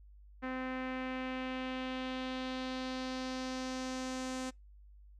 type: tone with low-pass filter sweep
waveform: sawtooth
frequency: 258.2 Hz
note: C4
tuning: 23 cents flat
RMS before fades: -39 dBFS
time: 0.42-4.51 s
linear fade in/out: 20 ms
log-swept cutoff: 1900 to 7600 Hz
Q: 2
effects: noise-tail reverb RT60 0.2 s tail -26 dB re dry + added 50 Hz sine -54 dBFS peak until 5.19 s